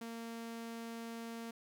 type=tone; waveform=sawtooth; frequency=230 Hz; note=A#3; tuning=23 cents flat; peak=-39 dBFS; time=0.01-1.51 s; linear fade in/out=5 ms; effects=none